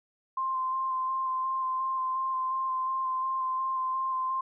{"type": "tone with vibrato", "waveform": "sine", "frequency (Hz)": 1046.5, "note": "C6", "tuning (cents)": 0, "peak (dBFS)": -27, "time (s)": [0.37, 4.41], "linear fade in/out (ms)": 5, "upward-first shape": "square", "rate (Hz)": 2.8, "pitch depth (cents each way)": 12, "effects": []}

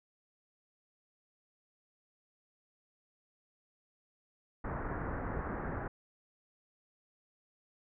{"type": "low-pass noise", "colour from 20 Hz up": "pink", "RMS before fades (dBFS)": -38, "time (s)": [4.64, 5.88], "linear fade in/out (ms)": 5, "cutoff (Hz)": 1800, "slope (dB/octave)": 48, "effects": []}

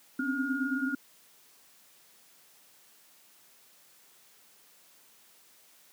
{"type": "tone cluster", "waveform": "sine", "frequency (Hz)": [257.3, 266.4, 285.1, 1427], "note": ["C4", "C4", "C#4", "F6"], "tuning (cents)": [-29, 31, 49, 37], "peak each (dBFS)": [-34, -32, -36, -33], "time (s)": [0.19, 0.95], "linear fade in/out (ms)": 5, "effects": ["white hiss -60 dBFS RMS until 5.92 s", "high-pass 150 Hz 12 dB/octave"]}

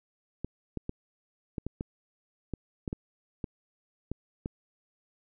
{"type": "clicks", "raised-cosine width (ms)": 3, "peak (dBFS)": -20, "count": 12, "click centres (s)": [0.446, 0.773, 0.894, 1.582, 1.666, 1.809, 2.537, 2.878, 2.929, 3.442, 4.116, 4.459], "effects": []}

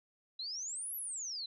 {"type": "exponential two-way sweep", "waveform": "sine", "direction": "up then down", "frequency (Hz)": [3951, 11960, 3951], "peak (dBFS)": -38, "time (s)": [0.39, 1.46], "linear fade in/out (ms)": 5, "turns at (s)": 0.96, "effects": []}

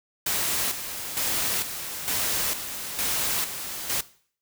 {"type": "noise with tremolo", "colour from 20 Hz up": "white", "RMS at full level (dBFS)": -26, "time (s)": [0.26, 4.01], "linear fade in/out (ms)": 5, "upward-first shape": "square", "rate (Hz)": 1.1, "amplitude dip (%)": 60, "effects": ["noise-tail reverb RT60 0.5 s tail -18 dB re dry"]}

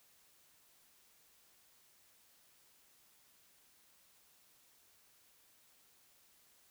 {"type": "silence", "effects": ["white hiss -68 dBFS RMS until 6.7 s"]}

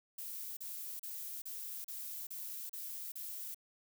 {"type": "noise bursts", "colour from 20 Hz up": "violet", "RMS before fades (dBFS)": -44, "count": 8, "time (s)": [0.18, 3.545], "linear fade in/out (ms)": 5, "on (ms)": 390, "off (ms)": 35, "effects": []}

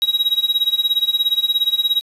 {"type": "tone with tremolo", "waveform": "triangle", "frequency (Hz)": 3825, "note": "A#7", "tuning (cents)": 44, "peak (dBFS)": -10, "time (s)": [0.02, 2.01], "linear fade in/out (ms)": 0, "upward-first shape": "sine", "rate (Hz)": 17, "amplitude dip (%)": 90, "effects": ["resampled to 32000 Hz", "7-bit"]}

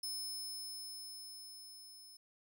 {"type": "tone with level ramp", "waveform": "sawtooth", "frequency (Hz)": 5220, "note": "E8", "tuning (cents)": -18, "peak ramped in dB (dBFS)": [-36, -52], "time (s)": [0.03, 2.17], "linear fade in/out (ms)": 5, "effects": []}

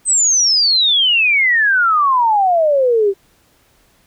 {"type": "exponential sweep", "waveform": "sine", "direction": "down", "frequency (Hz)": [8350, 381.7], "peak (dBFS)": -10, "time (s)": [0.05, 3.14], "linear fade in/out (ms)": 50, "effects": ["pink hiss -55 dBFS RMS until 4.06 s"]}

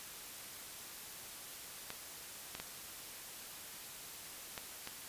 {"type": "clicks", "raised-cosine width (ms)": 0.2, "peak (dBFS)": -24, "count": 5, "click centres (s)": [1.904, 2.551, 2.6, 4.578, 4.874], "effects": ["white hiss -49 dBFS RMS until 5.08 s", "resampled to 32000 Hz"]}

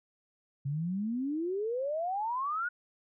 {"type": "exponential sweep", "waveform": "sine", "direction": "up", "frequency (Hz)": [134.3, 1483], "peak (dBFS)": -30, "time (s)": [0.65, 2.69], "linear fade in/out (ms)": 10, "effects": []}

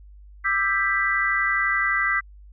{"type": "chord", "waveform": "sine", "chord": "E minor seventh", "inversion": "third", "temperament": "just", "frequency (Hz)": [1186.7, 1318.5, 1582.2, 1977.8], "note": ["D6", "E6", "G6", "B6"], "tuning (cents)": [18, 0, 16, 2], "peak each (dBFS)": [-28, -28, -25, -22], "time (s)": [0.44, 2.21], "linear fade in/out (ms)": 20, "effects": ["added 50 Hz sine -43 dBFS peak until 2.52 s"]}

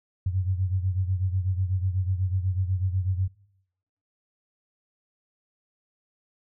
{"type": "beating tone pair", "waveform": "sine", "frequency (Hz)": [91.7, 99.8], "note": ["F#2", "G2"], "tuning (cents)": [-15, 32], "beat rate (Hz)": 8.1, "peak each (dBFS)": [-24, -29], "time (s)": [0.26, 3.28], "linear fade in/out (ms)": 5, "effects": ["noise-tail reverb RT60 0.8 s tail -23 dB re dry"]}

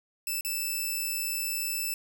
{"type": "tone with dropouts", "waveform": "5% pulse", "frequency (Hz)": 2637, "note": "E7", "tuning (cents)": 0, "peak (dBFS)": -20, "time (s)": [0.27, 1.94], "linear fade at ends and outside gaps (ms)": 2, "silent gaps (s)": [0.409, 0.448], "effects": []}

